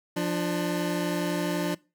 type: tone pair together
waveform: 25% pulse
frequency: 174.61 / 297.3 Hz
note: F3 / D4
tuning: 0 / +21 cents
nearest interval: major sixth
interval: 921 cents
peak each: -25 dBFS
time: 0.16-1.75 s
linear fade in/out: 10 ms
effects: noise-tail reverb RT60 0.3 s tail -23 dB re dry